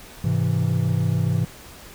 triangle chord, Ab augmented, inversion none, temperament equal, 103.83 / 130.81 / 164.81 Hz, Ab2 / C3 / E3, 0 / 0 / 0 cents, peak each -21 dBFS, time 0.24-1.45 s, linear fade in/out 5 ms, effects pink hiss -43 dBFS RMS until 1.94 s

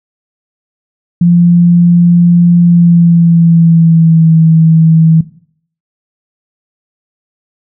sine tone with pitch glide, 173.2 to 161.6 Hz, F3 to E3, -14 to -34 cents, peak -3 dBFS, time 1.21-5.21 s, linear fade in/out 5 ms, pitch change -120 cents, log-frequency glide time 2.6-4.34 s, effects noise-tail reverb RT60 0.6 s tail -17 dB re dry

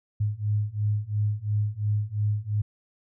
sine beating tone pair, 103.4 / 106.3 Hz, G#2 / G#2, -7 / +41 cents, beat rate 2.9 Hz, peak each -27 / -26 dBFS, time 0.2-2.62 s, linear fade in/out 10 ms, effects none

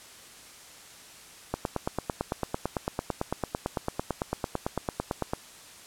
click train, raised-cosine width 1 ms, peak -13 dBFS, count 35, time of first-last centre 1.54-5.335 s, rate 8.96 Hz, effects white hiss -49 dBFS RMS until 5.86 s + low-pass 10000 Hz 12 dB/octave

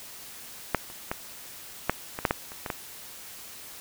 clicks, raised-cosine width 0.5 ms, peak -6 / -29 / -13 / -6 / -17 / -6 / -8 / -26 / -17 / -13 dBFS, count 10, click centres 0.747 / 0.901 / 1.115 / 1.896 / 2.189 / 2.252 / 2.309 / 2.519 / 2.662 / 2.702 s, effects white hiss -44 dBFS RMS until 3.8 s

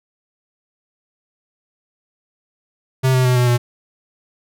square tone with pitch steps, 130.81 / 128.34 / 125.92 / 123.54 / 121.21 Hz, C3 / C3 / B2 / B2 / B2, 0 / -33 / +34 / +1 / -32 cents, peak -13 dBFS, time 3.03-3.58 s, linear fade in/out 20 ms, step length 110 ms, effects none

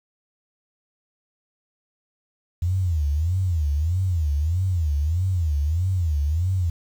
sine tone with vibrato, 82.41 Hz, E2, in tune, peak -19 dBFS, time 2.62-6.7 s, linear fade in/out 5 ms, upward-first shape sine, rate 1.6 Hz, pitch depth 240 cents each way, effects 8-bit

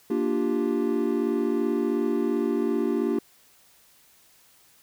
triangle chord, G minor seventh, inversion first, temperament equal, 233.1 / 293.7 / 349.2 / 392 Hz, Bb3 / D4 / F4 / G4, 0 / 0 / 0 / 0 cents, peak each -26 dBFS, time 0.1-3.19 s, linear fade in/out 5 ms, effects white hiss -58 dBFS RMS until 4.82 s

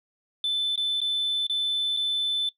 sine tone with dropouts, 3520 Hz, A7, in tune, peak -21 dBFS, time 0.44-2.49 s, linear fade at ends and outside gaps 2 ms, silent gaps 0.758-0.776 / 1.004-1.015 / 1.468-1.497 / 1.966-1.971 s, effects noise-tail reverb RT60 0.1 s tail -19 dB re dry + tanh soft clip ceiling -21 dBFS

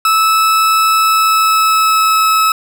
40% pulse tone with pitch glide, 1306 to 1296.2 Hz, E6 to E6, -17 to -30 cents, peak -8 dBFS, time 0.05-2.52 s, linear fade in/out 2 ms, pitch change -13 cents, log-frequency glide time 0.97-2.25 s, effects none

